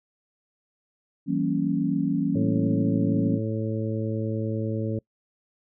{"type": "chord", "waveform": "sine", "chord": "E diminished seventh", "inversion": "none", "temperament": "equal with one note detuned", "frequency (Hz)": [164.81, 191.74, 233.1, 277.2], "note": ["E3", "G3", "Bb3", "Db4"], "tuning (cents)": [0, -38, 0, 0], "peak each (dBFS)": [-28, -28, -29, -25], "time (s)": [1.26, 3.4], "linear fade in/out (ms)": 50}
{"type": "harmonic tone", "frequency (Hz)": 110, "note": "A2", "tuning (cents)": 0, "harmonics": [1, 2, 3, 4, 5], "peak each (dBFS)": [-28, -31, -33, -34, -35], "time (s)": [2.35, 4.99], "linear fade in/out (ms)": 5}
{"effects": ["noise-tail reverb RT60 0.1 s tail -25 dB re dry"]}